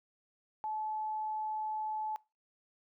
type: tone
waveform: sine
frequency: 863 Hz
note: A5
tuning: 34 cents flat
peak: -34 dBFS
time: 0.64-2.16 s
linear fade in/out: 0 ms
effects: noise-tail reverb RT60 0.3 s tail -24 dB re dry